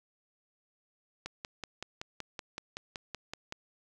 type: click train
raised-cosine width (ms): 0.2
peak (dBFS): -21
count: 13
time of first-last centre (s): 1.26-3.524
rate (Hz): 5.3
effects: none